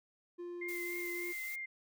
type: tone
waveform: triangle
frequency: 350 Hz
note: F4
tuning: 4 cents sharp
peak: -39 dBFS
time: 0.38-1.33 s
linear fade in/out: 20 ms
type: tone with vibrato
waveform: sine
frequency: 2093 Hz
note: C7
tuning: in tune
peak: -39 dBFS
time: 0.61-1.66 s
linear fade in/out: 10 ms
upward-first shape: triangle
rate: 3.4 Hz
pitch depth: 27 cents each way
type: noise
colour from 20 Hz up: blue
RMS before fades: -48 dBFS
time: 0.68-1.56 s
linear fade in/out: 10 ms
effects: none